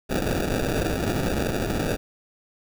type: noise with sample-and-hold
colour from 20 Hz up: white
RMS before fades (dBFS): -25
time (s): 0.09-1.97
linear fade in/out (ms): 20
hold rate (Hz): 1050
effects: none